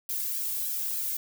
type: noise with flanger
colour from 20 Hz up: violet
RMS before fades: -31 dBFS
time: 0.09-1.17 s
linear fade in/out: 5 ms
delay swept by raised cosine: 1.2 to 1.87 ms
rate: 3.4 Hz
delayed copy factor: +0.95
effects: none